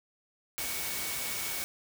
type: tone in noise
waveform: sine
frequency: 2238 Hz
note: C#7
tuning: 16 cents sharp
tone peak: -43 dBFS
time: 0.58-1.64 s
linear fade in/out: 0 ms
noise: white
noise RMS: -35 dBFS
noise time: 0.58-1.64 s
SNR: -11 dB
effects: none